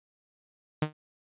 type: tone with exponential decay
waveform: sawtooth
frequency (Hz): 153.2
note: D#3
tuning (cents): -27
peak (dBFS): -18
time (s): 0.82-0.93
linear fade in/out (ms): 5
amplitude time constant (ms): 23
effects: resampled to 8000 Hz